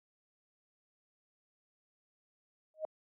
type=tone with exponential growth; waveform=sine; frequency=626 Hz; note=D#5; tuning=10 cents sharp; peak=-29 dBFS; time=2.74-2.85 s; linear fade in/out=1 ms; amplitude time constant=22 ms; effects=high-pass 400 Hz 12 dB/octave